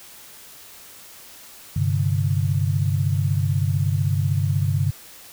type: chord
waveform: sine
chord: G suspended fourth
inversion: none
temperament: equal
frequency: 98 / 130.81 / 146.83 Hz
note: G2 / C3 / D3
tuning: 0 / 0 / 0 cents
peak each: -21 / -24 / -23 dBFS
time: 1.76-4.91 s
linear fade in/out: 5 ms
effects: white hiss -44 dBFS RMS until 5.32 s